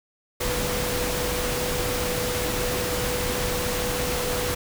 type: tone in noise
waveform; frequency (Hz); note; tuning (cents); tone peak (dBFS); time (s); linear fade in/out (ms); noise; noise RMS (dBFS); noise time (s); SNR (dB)
sine; 493.9; B4; 0; -29; 0.4-4.55; 10; pink; -27; 0.4-4.55; -5
effects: none